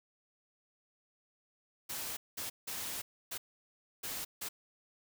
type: noise bursts at uneven times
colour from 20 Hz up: white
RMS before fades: -40 dBFS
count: 6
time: 1.89-2.17 / 2.37-2.5 / 2.67-3.02 / 3.31-3.38 / 4.03-4.25 / 4.41-4.49 s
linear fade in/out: 10 ms
effects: none